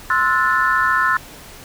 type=chord; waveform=sine; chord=F# half-diminished seventh; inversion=second; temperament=equal with one note detuned; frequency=1046.5 / 1318.5 / 1452.9 / 1760 Hz; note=C6 / E6 / F#6 / A6; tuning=0 / 0 / -32 / 0 cents; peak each=-19 dBFS; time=0.1-1.17 s; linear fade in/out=2 ms; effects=tanh soft clip ceiling -4 dBFS + pink hiss -39 dBFS RMS until 1.64 s